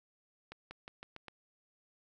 accelerating click train, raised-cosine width 0.3 ms, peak -30 dBFS, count 6, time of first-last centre 0.52-1.283 s, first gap 190 ms, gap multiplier 0.89, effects none

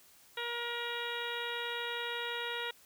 harmonic tone, 474.6 Hz, A#4, 31 cents sharp, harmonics 1 / 2 / 3 / 4 / 5 / 6 / 7 / 8, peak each -42 / -43 / -42 / -42 / -46 / -45 / -45 / -44 dBFS, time 0.37-2.71 s, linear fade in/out 5 ms, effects white hiss -61 dBFS RMS until 2.85 s

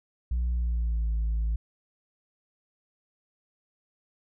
sine tone with pitch glide, 60.4 to 55.07 Hz, B1 to A1, -38 to +2 cents, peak -22 dBFS, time 0.31-1.56 s, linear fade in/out 5 ms, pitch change -160 cents, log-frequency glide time 0.52-1.11 s, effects tanh soft clip ceiling -23 dBFS

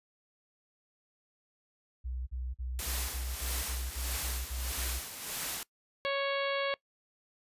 sine tone bursts, 62.7 Hz, B1, 27 cents sharp, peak -34 dBFS, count 11, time 2.04-5 s, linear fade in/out 20 ms, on 230 ms, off 43 ms
white noise with tremolo, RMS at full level -35 dBFS, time 2.79-5.63 s, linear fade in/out 0 ms, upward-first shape sine, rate 1.6 Hz, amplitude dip 60%
harmonic tone, 554.4 Hz, C#5, in tune, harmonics 1 / 2 / 3 / 4 / 5 / 6 / 7 / 8, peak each -32 / -37 / -39 / -38 / -42 / -41 / -46 / -46 dBFS, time 6.05-6.74 s, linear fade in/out 0 ms
effects noise-tail reverb RT60 0.1 s tail -22 dB re dry + resampled to 32000 Hz

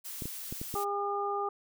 blue noise, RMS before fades -41 dBFS, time 0.04-0.85 s, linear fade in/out 20 ms
clicks, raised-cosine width 3 ms, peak -25 dBFS, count 5, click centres 0.222 / 0.256 / 0.525 / 0.615 / 0.741 s
harmonic tone, 404.2 Hz, G#4, 47 cents flat, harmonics 1 / 2 / 3, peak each -34 / -34 / -34 dBFS, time 0.75-1.49 s, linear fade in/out 5 ms
effects none

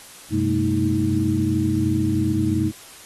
sine tone cluster, 95.2 / 128.4 / 204.7 / 227.6 / 315.5 Hz, F#2 / C3 / G#3 / A#3 / D#4, +50 / -32 / -25 / -41 / +24 cents, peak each -24 / -25 / -27 / -27 / -21 dBFS, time 0.3-2.72 s, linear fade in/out 50 ms, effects white hiss -43 dBFS RMS until 3.05 s + AAC 32 kbps

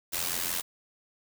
white noise with amplitude modulation, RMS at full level -28 dBFS, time 0.12-0.62 s, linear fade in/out 20 ms, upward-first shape sine, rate 86.4 Hz, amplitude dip 75%, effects none

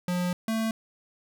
square tone pair in turn, 178.5 / 223 Hz, F3 / A3, +38 / +23 cents, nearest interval major third, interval 385 cents, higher second, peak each -26 dBFS, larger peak neither, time 0.08-0.33 / 0.48-0.71 s, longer first, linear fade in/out 2 ms, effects none

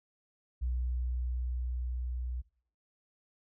sine tone with level ramp, 61.74 Hz, B1, in tune, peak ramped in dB -28 to -33 dBFS, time 0.61-2.42 s, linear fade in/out 20 ms, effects noise-tail reverb RT60 0.6 s tail -23 dB re dry + tanh soft clip ceiling -26 dBFS

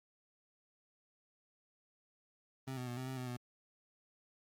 25% pulse tone with pitch steps, 132.3 / 125.6 / 121.8 / 129.4 / 131.4 / 126.4 / 123 Hz, C3 / B2 / B2 / C3 / C3 / B2 / B2, +20 / +30 / -24 / -19 / +8 / +41 / -7 cents, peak -36 dBFS, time 2.67-3.37 s, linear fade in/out 10 ms, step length 100 ms, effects MP3 96 kbps

